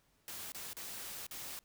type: noise with dropouts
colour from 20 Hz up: white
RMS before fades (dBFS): -45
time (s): 0.28-1.59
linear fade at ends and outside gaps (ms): 0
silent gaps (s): 0.52-0.547 / 0.731-0.768 / 1.266-1.311
effects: pink hiss -73 dBFS RMS until 1.64 s